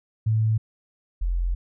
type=tone pair in turn; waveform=sine; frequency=110 / 43.65 Hz; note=A2 / F1; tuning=0 / 0 cents; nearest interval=octave + major third; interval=1600 cents; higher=first; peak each=-18 / -21 dBFS; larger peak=first; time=0.26-0.58 / 1.21-1.55 s; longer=second; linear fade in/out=10 ms; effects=none